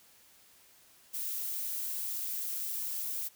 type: noise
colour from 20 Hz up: violet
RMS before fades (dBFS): -36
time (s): 1.13-3.29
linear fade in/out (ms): 20
effects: white hiss -61 dBFS RMS until 3.35 s